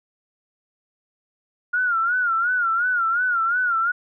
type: tone with vibrato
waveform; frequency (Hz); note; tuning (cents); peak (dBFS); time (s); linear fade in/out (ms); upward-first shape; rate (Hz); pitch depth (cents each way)
sine; 1414; F6; +21; -18; 1.73-3.92; 10; sine; 2.8; 110
effects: none